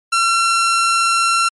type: tone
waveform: sawtooth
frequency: 1359 Hz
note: F6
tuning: 48 cents flat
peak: -9 dBFS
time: 0.12-1.49 s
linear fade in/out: 10 ms
effects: MP3 48 kbps